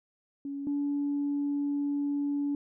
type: tone pair in turn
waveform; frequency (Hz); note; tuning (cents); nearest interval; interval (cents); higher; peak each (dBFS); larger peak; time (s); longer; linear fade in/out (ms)
sine; 280.4 / 286.1; C#4 / D4; +20 / -45; unison; 35; second; -33 / -26; second; 0.45-0.67 / 0.67-2.55; second; 2
effects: tanh soft clip ceiling -23 dBFS